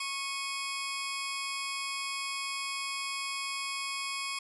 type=tone pair together; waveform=15% pulse; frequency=1101 / 2515 Hz; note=C#6 / D#7; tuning=-12 / +18 cents; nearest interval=octave + major second; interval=1430 cents; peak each=-29 / -30 dBFS; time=0-4.39 s; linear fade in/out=5 ms; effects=resampled to 24000 Hz